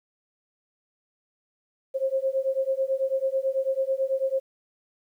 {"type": "beating tone pair", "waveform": "sine", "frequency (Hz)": [529, 538.1], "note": ["C5", "C5"], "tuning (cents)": [19, 48], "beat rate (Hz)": 9.1, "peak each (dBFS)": -26, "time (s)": [1.94, 4.4], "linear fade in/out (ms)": 20, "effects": ["10-bit"]}